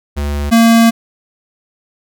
square tone pair in turn, 72.2 / 229.2 Hz, D2 / A#3, -29 / -29 cents, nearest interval octave + minor sixth, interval 2000 cents, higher second, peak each -16 / -6 dBFS, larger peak second, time 0.16-0.51 / 0.51-0.91 s, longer second, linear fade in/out 20 ms, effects none

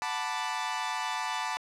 sawtooth chord, B minor seventh, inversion second, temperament equal, 740 / 880 / 987.8 / 1174.7 Hz, F#5 / A5 / B5 / D6, 0 / 0 / 0 / 0 cents, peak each -35 / -30 / -32 / -34 dBFS, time 0.02-1.57 s, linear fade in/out 0 ms, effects low-pass 7000 Hz 12 dB/octave

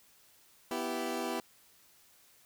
20% pulse chord, E minor, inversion second, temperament equal, 246.9 / 329.6 / 392 Hz, B3 / E4 / G4, 0 / 0 / 0 cents, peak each -33 dBFS, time 0.71-1.4 s, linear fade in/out 2 ms, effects white hiss -63 dBFS RMS until 2.45 s

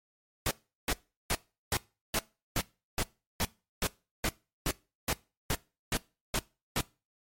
pink noise bursts, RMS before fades -29 dBFS, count 16, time 0.46-6.81 s, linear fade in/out 2 ms, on 50 ms, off 370 ms, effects noise-tail reverb RT60 0.3 s tail -22 dB re dry + MP3 64 kbps

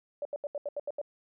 sine tone bursts, 580 Hz, D5, 22 cents flat, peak -31 dBFS, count 8, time 0.22-1.015 s, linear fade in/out 2 ms, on 32 ms, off 77 ms, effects none

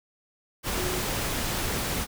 sine tone in noise, 364 Hz, F#4, 28 cents flat, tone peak -32 dBFS, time 0.75-1.03 s, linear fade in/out 50 ms, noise pink, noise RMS -29 dBFS, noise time 0.63-2.07 s, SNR -6 dB, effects none

